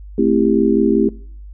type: chord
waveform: sine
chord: A minor seventh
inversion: none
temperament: just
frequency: 220 / 264 / 330 / 396 Hz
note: A3 / C4 / E4 / G4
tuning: 0 / +16 / +2 / +18 cents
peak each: -17 dBFS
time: 0.18-1.09 s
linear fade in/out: 5 ms
effects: noise-tail reverb RT60 0.6 s tail -24 dB re dry + added 50 Hz sine -32 dBFS peak until 1.53 s